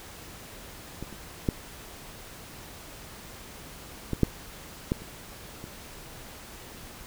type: clicks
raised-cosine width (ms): 3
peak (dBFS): -23 / -28 / -10 / -15 / -6 / -11 / -30 / -26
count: 8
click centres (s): 1.026 / 1.127 / 1.488 / 4.133 / 4.233 / 4.919 / 5.02 / 5.641
effects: pink hiss -45 dBFS RMS until 7.06 s